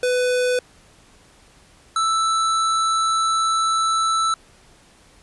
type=tone pair in turn; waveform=square; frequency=498.4 / 1320.6 Hz; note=B4 / E6; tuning=+16 / +3 cents; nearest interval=octave + perfect fourth; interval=1687 cents; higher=second; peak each=-18 dBFS; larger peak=neither; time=0.03-0.59 / 1.96-4.34 s; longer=second; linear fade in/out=2 ms; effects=pink hiss -52 dBFS RMS until 5.22 s + resampled to 24000 Hz